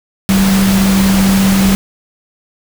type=tone in noise; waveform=sine; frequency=193.6 Hz; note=G3; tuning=21 cents flat; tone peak=-8 dBFS; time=0.29-1.75 s; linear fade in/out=0 ms; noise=pink; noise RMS=-17 dBFS; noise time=0.29-1.75 s; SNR=+6 dB; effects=none